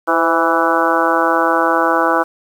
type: harmonic tone with a mistuned harmonic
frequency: 165 Hz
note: E3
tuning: 2 cents sharp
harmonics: 2 / 3 / 4 / 5 / 6 / 7 / 8 / 9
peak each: -20 / -20 / -20 / -20 / -20 / -20 / -20 / -20 dBFS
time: 0.07-2.24 s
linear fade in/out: 20 ms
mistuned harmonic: 3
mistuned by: +45 cents
effects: 7-bit